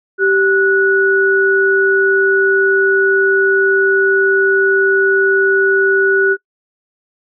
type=tone pair together; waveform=sine; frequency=389.1 / 1469 Hz; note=G4 / F#6; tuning=-13 / -13 cents; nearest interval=octave + major seventh; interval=2300 cents; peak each=-12 dBFS; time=0.18-6.37 s; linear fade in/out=50 ms; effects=noise-tail reverb RT60 0.1 s tail -23 dB re dry